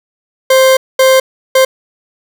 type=tone bursts at uneven times; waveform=40% pulse; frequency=525 Hz; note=C5; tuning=6 cents sharp; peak=-4 dBFS; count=3; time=0.5-0.77 / 0.99-1.2 / 1.55-1.65 s; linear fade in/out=5 ms; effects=none